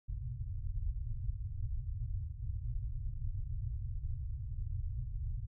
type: low-pass noise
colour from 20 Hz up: pink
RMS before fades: -38 dBFS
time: 0.08-5.47 s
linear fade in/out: 20 ms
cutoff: 130 Hz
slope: 96 dB/octave
effects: none